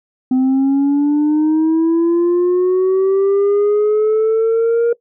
sine linear sweep, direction up, 255.4 to 471.9 Hz, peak -8 dBFS, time 0.31-4.93 s, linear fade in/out 5 ms, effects noise-tail reverb RT60 0.1 s tail -21 dB re dry + tanh soft clip ceiling -10 dBFS

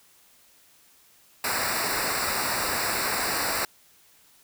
pink noise with comb filter, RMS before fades -27 dBFS, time 1.44-3.65 s, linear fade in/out 2 ms, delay 0.31 ms, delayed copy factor -0.9, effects white hiss -58 dBFS RMS until 4.43 s

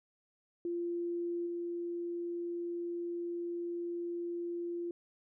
sine tone with level steps, 345.1 Hz, F4, 21 cents flat, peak -33 / -35 dBFS, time 0.65-4.91 s, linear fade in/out 2 ms, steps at 1.46 s, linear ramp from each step 10 ms, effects none

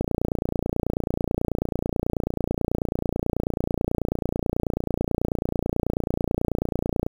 click train, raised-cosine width 2 ms, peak -10 dBFS, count 207, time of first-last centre 0.01-7.065 s, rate 29.2 Hz, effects 7-bit

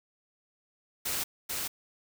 white noise with echo, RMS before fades -32 dBFS, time 1.05-1.24 s, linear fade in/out 10 ms, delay 440 ms, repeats 1, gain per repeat -2 dB, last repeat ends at 1.68 s, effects none

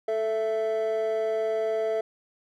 triangle tone pair together, 439.1 / 663 Hz, A4 / E5, -4 / +10 cents, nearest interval perfect fifth, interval 714 cents, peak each -24 dBFS, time 0.08-2.01 s, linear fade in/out 5 ms, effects tanh soft clip ceiling -18 dBFS

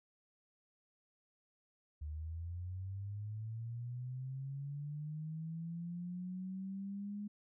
sine linear sweep, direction up, 73.6 to 207.7 Hz, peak -40 dBFS, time 2.01-7.28 s, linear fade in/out 10 ms, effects none

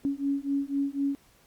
sine beating tone pair, 277.2 / 281.2 Hz, C#4 / C#4, 0 / +25 cents, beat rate 4 Hz, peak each -29 dBFS, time 0.05-1.15 s, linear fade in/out 0 ms, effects pink hiss -61 dBFS RMS until 1.46 s + Opus 48 kbps

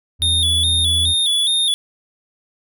triangle tone with pitch glide, 83.4 to 84.03 Hz, E2 to E2, +21 to +34 cents, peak -19 dBFS, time 0.19-1.15 s, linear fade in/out 50 ms, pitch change +13 cents, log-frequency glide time 0.76-1.02 s
square tone with vibrato, 3542 Hz, A7, 11 cents sharp, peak -15 dBFS, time 0.22-1.74 s, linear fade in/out 0 ms, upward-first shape square, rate 2.4 Hz, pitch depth 59 cents each way
effects none

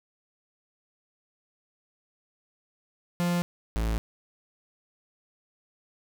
45% pulse tone pair in turn, 174.61 / 55.12 Hz, F3 / A1, 0 / +4 cents, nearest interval octave + minor sixth, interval 1996 cents, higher first, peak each -24 / -25 dBFS, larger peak first, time 3.2-3.42 / 3.76-3.98 s, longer neither, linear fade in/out 0 ms, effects none

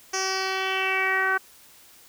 10% pulse tone with low-pass filter sweep, 380.7 Hz, F#4, 49 cents sharp, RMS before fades -25 dBFS, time 0.13-1.38 s, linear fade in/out 10 ms, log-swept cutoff 6300 to 1500 Hz, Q 4.2, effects white hiss -52 dBFS RMS until 2.08 s

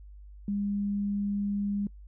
sine tone, 202.4 Hz, G#3, 44 cents flat, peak -27 dBFS, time 0.48-1.87 s, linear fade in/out 2 ms, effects noise-tail reverb RT60 0.1 s tail -26 dB re dry + added 50 Hz sine -45 dBFS peak until 2.07 s

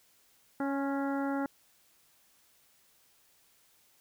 harmonic tone with a mistuned harmonic, 277.2 Hz, C#4, in tune, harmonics 1 / 2 / 3 / 4 / 5 / 6 / 7, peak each -31 / -38 / -38 / -47 / -41 / -48 / -51 dBFS, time 0.6-1.46 s, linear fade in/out 2 ms, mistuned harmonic 4, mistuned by -29 cents, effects white hiss -66 dBFS RMS until 4 s

